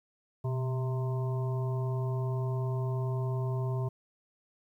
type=harmonic tone with a mistuned harmonic; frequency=130.81 Hz; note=C3; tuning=in tune; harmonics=1 / 3 / 5 / 7 / 8; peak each=-29 / -39 / -43 / -46 / -47 dBFS; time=0.44-3.89 s; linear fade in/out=10 ms; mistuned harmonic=1; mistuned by=-78 cents; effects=11-bit